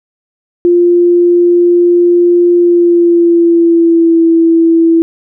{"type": "tone with pitch glide", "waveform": "sine", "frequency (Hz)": [349.2, 330.7], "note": ["F4", "E4"], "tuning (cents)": [0, 6], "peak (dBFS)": -4, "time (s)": [0.65, 5.02], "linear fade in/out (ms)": 0, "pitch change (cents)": -94, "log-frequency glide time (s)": [2.55, 4.22], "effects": []}